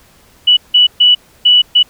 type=tone bursts at uneven times; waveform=sine; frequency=2953 Hz; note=F#7; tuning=4 cents flat; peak=-4 dBFS; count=5; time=0.47-0.57 / 0.74-0.87 / 1-1.15 / 1.45-1.62 / 1.75-1.83 s; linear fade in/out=10 ms; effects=pink hiss -47 dBFS RMS until 1.89 s